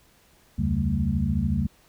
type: tone cluster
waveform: sine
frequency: 72.4 / 86.2 / 140.4 / 193.3 / 223.9 Hz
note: D2 / F2 / C#3 / G3 / A3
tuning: -24 / -22 / +22 / -24 / +30 cents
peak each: -28 dBFS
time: 0.58-1.67 s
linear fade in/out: 10 ms
effects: pink hiss -59 dBFS RMS until 1.88 s